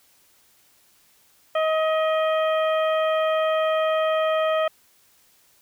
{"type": "harmonic tone with a mistuned harmonic", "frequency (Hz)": 632, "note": "D#5", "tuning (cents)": 27, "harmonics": [1, 2, 3, 4, 5], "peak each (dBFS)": [-20, -26, -33, -36, -35], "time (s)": [1.55, 4.68], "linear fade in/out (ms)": 5, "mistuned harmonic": 4, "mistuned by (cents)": -37, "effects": ["white hiss -59 dBFS RMS until 5.61 s"]}